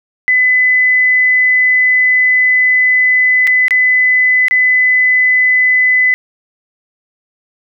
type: tone with dropouts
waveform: sine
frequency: 2009 Hz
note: B6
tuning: 29 cents sharp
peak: -7 dBFS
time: 0.28-6.14 s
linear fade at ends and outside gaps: 0 ms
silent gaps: 3.47-3.474 / 3.682-3.708 / 4.483-4.51 s
effects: none